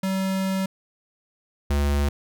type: tone pair in turn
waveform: square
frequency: 191 / 71.54 Hz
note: G3 / D2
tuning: -45 / -45 cents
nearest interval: octave + perfect fourth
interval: 1700 cents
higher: first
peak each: -23 / -20 dBFS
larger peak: second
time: 0.03-0.66 / 1.7-2.09 s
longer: first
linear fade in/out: 5 ms
effects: none